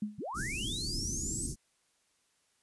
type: tone with exponential decay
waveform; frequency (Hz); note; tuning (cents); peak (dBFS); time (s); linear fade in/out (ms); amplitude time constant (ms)
sine; 210; G#3; +19; -28; 0.02-0.24; 5; 46
type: linear sweep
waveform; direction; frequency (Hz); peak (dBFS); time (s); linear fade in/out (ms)
sine; up; 98 to 8372; -36; 0.18-1.47; 10
type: band-stop noise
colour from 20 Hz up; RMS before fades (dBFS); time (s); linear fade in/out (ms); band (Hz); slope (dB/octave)
pink; -37; 0.34-1.56; 50; 360 to 5400; 48
effects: white hiss -73 dBFS RMS until 2.62 s + resampled to 24000 Hz